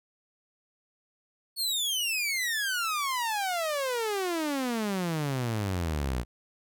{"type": "exponential sweep", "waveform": "sawtooth", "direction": "down", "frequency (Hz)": [4435, 57.5], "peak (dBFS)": -24, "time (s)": [1.56, 6.25], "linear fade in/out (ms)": 50, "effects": []}